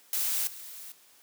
blue noise with level steps, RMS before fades -29 / -44 dBFS, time 0.13-0.92 s, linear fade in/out 2 ms, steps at 0.47 s, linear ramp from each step 2 ms, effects white hiss -59 dBFS RMS until 1.22 s + high-pass 200 Hz 12 dB/octave

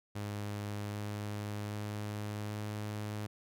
sawtooth tone with pitch steps, 103.2 / 103.92 / 104.64 / 105.37 Hz, G#2 / G#2 / G#2 / G#2, -10 / +2 / +14 / +26 cents, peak -33 dBFS, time 0.15-3.27 s, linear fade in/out 10 ms, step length 780 ms, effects none

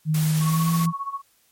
sine tone with pitch glide, 155.56 to 166.73 Hz, D#3 to E3, 0 to +20 cents, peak -18 dBFS, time 0.05-0.93 s, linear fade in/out 50 ms, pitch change +120 cents, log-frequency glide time 0.39-0.71 s
white noise, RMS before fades -32 dBFS, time 0.14-0.86 s, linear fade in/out 5 ms
sine tone with tremolo, 1108.7 Hz, C#6, in tune, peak -24 dBFS, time 0.4-1.22 s, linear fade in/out 50 ms, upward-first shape sine, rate 15 Hz, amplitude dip 80%
effects white hiss -62 dBFS RMS until 1.51 s + MP3 64 kbps

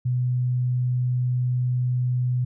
sine tone, 124.9 Hz, B2, 20 cents sharp, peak -20 dBFS, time 0.05-2.45 s, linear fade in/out 10 ms, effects none

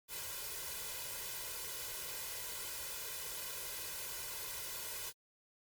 white noise with comb filter, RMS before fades -43 dBFS, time 0.08-5.13 s, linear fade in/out 50 ms, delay 2 ms, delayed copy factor +0.8, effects MP3 96 kbps

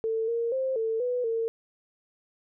sine tone with pitch steps, 446.9 / 465.3 / 526 / 447.5 / 494.3 / 454.6 Hz, A4 / A#4 / C5 / A4 / B4 / A#4, +27 / -3 / +9 / +29 / +1 / -43 cents, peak -25 dBFS, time 0.04-1.48 s, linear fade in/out 0 ms, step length 240 ms, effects none

